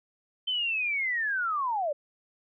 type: linear sweep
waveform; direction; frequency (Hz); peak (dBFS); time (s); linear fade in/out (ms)
sine; down; 3101 to 552; -26; 0.47-1.93; 10
effects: none